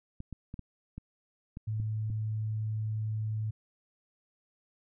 clicks, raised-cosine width 5 ms, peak -28 dBFS, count 8, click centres 0.204 / 0.327 / 0.541 / 0.593 / 0.98 / 1.571 / 1.8 / 2.101 s
sine tone, 108.6 Hz, A2, 22 cents flat, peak -30 dBFS, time 1.67-3.51 s, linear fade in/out 10 ms
effects none

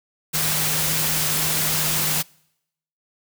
sine tone in noise, 156.2 Hz, D#3, 7 cents sharp, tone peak -30 dBFS, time 0.33-2.23 s, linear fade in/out 20 ms, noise white, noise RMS -22 dBFS, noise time 0.33-2.23 s, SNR -11 dB, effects noise-tail reverb RT60 0.8 s tail -26 dB re dry

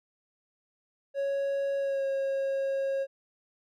triangle tone with pitch glide, 554.4 to 543.9 Hz, C#5 to C#5, 0 to -33 cents, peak -25 dBFS, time 1.14-3.07 s, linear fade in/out 50 ms, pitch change -33 cents, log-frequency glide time 1.78-2.05 s, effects none

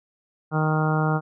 harmonic tone, 155.56 Hz, D#3, in tune, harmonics 1 / 2 / 3 / 4 / 5 / 6 / 7 / 8 / 9, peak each -21 / -30 / -30 / -33 / -29 / -34 / -34 / -32 / -31 dBFS, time 0.51-1.21 s, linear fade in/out 50 ms, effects none

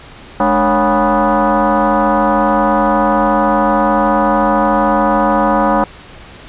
sine tone with frequency modulation, 211.8 Hz, G#3, 34 cents sharp, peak -9 dBFS, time 0.4-5.84 s, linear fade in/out 2 ms, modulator 255 Hz, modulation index 4.1, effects pink hiss -36 dBFS RMS until 6.48 s + resampled to 8000 Hz

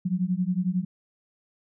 sine beating tone pair, 176.7 / 187.7 Hz, F3 / F#3, +21 / +25 cents, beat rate 11 Hz, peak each -26 / -26 dBFS, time 0.05-0.85 s, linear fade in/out 10 ms, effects none

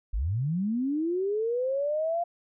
sine linear sweep, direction up, 41.2 to 698.5 Hz, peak -25 dBFS, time 0.13-2.24 s, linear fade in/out 10 ms, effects none

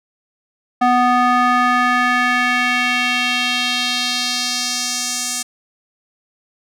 square tone with band-pass filter sweep, 247.3 Hz, B3, 3 cents sharp, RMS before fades -17 dBFS, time 0.81-5.43 s, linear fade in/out 10 ms, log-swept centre 920 to 7500 Hz, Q 1.9, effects none

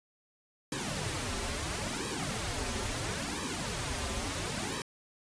pink noise with flanger, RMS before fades -35 dBFS, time 0.72-4.82 s, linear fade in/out 2 ms, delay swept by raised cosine 1.4 to 6.4 ms, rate 0.74 Hz, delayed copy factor -1, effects resampled to 22050 Hz

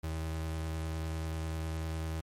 35% pulse tone with vibrato, 80.1 Hz, E2, 49 cents flat, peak -32 dBFS, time 0.03-2.21 s, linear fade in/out 10 ms, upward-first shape triangle, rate 10 Hz, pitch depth 15 cents each way, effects MP3 64 kbps

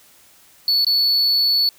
triangle tone with dropouts, 4435 Hz, C#8, in tune, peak -13 dBFS, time 0.68-1.69 s, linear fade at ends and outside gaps 1 ms, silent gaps 0.847-0.867 s, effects white hiss -51 dBFS RMS until 1.78 s

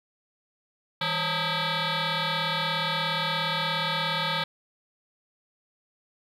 sine tone with frequency modulation, 1238 Hz, D#6, 9 cents flat, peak -23 dBFS, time 1.01-4.44 s, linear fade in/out 5 ms, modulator 359 Hz, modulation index 7.9, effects tanh soft clip ceiling -22 dBFS + 10-bit

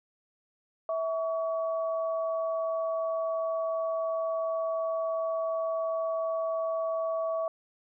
sine tone pair together, 651.8 / 1131 Hz, E5 / C#6, -20 / +34 cents, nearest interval minor seventh, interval 954 cents, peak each -28 / -36 dBFS, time 0.89-7.48 s, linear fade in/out 2 ms, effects none

